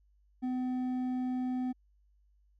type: tone with hard clipping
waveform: sine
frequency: 253.4 Hz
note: B3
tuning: 45 cents sharp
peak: -32 dBFS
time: 0.42-1.73 s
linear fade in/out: 20 ms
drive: 5 dB
effects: added 50 Hz sine -64 dBFS peak until 2.59 s